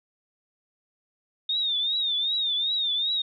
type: tone with vibrato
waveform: sine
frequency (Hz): 3662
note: A#7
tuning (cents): -32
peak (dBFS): -23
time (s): 1.49-3.22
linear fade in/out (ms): 5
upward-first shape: triangle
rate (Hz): 2.6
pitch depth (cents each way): 120
effects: none